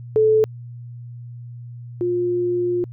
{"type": "tone pair in turn", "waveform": "sine", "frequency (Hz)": [435.2, 353.6], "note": ["A4", "F4"], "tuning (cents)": [-19, 22], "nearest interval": "major third", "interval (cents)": 359, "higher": "first", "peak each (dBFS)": [-12, -18], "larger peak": "first", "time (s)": [[0.16, 0.44], [2.01, 2.84]], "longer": "second", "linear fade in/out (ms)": 0, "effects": ["added 120 Hz sine -33 dBFS peak until 2.92 s"]}